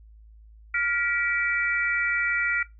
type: tone cluster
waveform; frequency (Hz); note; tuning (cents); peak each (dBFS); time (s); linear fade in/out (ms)
sine; 1407 / 1943 / 2316; F6 / B6 / D7; +12 / -29 / -25; -27; 0.74-2.63; 5
effects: noise-tail reverb RT60 0.2 s tail -19 dB re dry + added 54 Hz sine -47 dBFS peak until 2.79 s